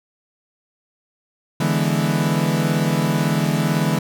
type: chord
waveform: 40% pulse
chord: E dominant seventh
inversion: third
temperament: equal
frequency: 146.83 / 164.81 / 207.7 / 246.9 Hz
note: D3 / E3 / G#3 / B3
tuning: 0 / 0 / 0 / 0 cents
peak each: -21 / -20 / -23 / -25 dBFS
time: 1.6-3.99 s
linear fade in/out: 5 ms
effects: none